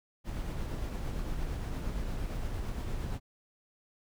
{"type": "noise with tremolo", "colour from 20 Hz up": "brown", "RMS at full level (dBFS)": -34, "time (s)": [0.24, 3.2], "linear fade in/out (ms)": 50, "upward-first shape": "sine", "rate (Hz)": 8.7, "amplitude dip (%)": 25, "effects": []}